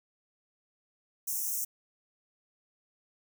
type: high-pass noise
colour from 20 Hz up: white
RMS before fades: -33 dBFS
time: 1.27-1.65 s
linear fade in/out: 10 ms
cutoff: 5600 Hz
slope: 96 dB/octave
effects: none